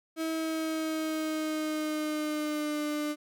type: tone with pitch glide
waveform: 35% pulse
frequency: 322 to 298.7 Hz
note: E4 to D4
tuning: -41 to +29 cents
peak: -28 dBFS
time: 0.16-3.16 s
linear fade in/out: 50 ms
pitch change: -130 cents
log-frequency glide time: 0.31-2.84 s
effects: none